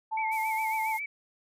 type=tone; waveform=sine; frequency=880 Hz; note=A5; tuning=in tune; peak=-28 dBFS; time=0.11-0.98 s; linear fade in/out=20 ms
type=tone with vibrato; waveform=sine; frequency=2217 Hz; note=C#7; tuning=in tune; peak=-32 dBFS; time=0.17-1.06 s; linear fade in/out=5 ms; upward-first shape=sine; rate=7.3 Hz; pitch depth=81 cents each way
type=noise; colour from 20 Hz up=violet; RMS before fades=-42 dBFS; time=0.31-1 s; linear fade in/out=20 ms
effects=resampled to 32000 Hz